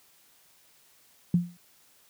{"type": "tone with exponential decay", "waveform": "sine", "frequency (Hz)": 174.61, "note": "F3", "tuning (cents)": 0, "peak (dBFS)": -16, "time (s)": [1.34, 1.57], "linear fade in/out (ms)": 2, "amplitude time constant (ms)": 48, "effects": ["white hiss -61 dBFS RMS until 2.09 s", "high-pass 60 Hz 12 dB/octave"]}